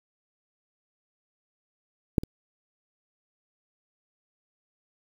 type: clicks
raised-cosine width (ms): 3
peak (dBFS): -6 / -22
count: 2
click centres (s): 2.182 / 2.235
effects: 7-bit